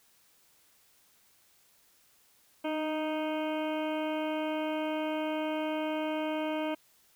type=harmonic tone with a mistuned harmonic; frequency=311.1 Hz; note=D#4; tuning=in tune; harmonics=1 / 2 / 3 / 4 / 5 / 7 / 8 / 9 / 10; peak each=-33 / -34 / -39 / -46 / -46 / -46 / -47 / -50 / -48 dBFS; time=2.64-6.75 s; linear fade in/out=10 ms; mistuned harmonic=1; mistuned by=-25 cents; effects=white hiss -65 dBFS RMS until 7.15 s